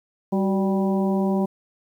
harmonic tone with a mistuned harmonic, 195 Hz, G3, 9 cents flat, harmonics 1 / 2 / 3 / 4 / 5, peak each -20 / -26 / -30 / -32 / -34 dBFS, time 0.32-1.46 s, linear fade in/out 10 ms, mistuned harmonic 2, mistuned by -66 cents, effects 9-bit

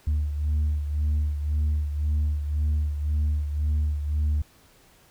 sine beating tone pair, 74.6 / 76.5 Hz, D2 / D#2, +28 / -29 cents, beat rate 1.9 Hz, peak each -21 / -28 dBFS, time 0.07-4.42 s, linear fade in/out 5 ms, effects tanh soft clip ceiling -19 dBFS + pink hiss -57 dBFS RMS until 5.1 s

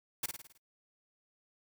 white noise with echo, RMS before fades -34 dBFS, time 0.23-0.26 s, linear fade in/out 5 ms, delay 53 ms, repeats 6, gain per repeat -5 dB, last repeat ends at 0.578 s, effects noise-tail reverb RT60 0.1 s tail -25 dB re dry

